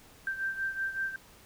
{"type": "beating tone pair", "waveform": "sine", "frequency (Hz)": [1568, 1573.3], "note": ["G6", "G6"], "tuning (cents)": [0, 6], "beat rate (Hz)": 5.3, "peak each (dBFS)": [-32, -37], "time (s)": [0.27, 1.16], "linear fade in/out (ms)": 2, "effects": ["pink hiss -56 dBFS RMS until 1.45 s"]}